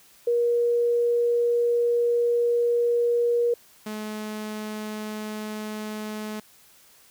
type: tone pair in turn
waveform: sine / sawtooth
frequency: 475.6 / 213.9 Hz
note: A#4 / A3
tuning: +35 / -49 cents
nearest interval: octave + major second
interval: 1384 cents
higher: first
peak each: -19 / -27 dBFS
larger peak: first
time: 0.27-3.54 / 3.86-6.4 s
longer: first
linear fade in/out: 5 ms
effects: white hiss -55 dBFS RMS until 7.1 s